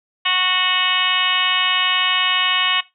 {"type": "harmonic tone with a mistuned harmonic", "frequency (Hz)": 368.1, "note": "F#4", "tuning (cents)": -9, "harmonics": [2, 3, 4, 5, 6, 7, 8, 9, 10], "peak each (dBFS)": [-31, -23, -31, -25, -23, -25, -19, -29, -27], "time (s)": [0.25, 2.81], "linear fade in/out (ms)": 10, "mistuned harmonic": 9, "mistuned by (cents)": -39, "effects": ["noise-tail reverb RT60 0.2 s tail -18 dB re dry"]}